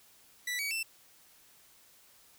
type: tone with pitch steps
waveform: sawtooth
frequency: 1967 / 2264 / 2672 Hz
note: B6 / C#7 / E7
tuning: -7 / +36 / +23 cents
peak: -29 dBFS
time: 0.47-0.83 s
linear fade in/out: 5 ms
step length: 120 ms
effects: white hiss -61 dBFS RMS until 2.38 s